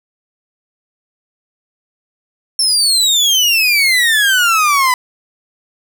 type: exponential sweep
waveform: 30% pulse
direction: down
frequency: 5410 to 990 Hz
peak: -7 dBFS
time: 2.59-4.94 s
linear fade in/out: 2 ms
effects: none